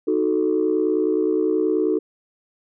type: chord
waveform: sine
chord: D# diminished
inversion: none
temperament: equal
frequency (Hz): 311.1 / 370 / 440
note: D#4 / F#4 / A4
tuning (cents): 0 / 0 / 0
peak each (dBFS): -21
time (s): 0.07-1.99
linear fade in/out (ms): 10
effects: tanh soft clip ceiling -10 dBFS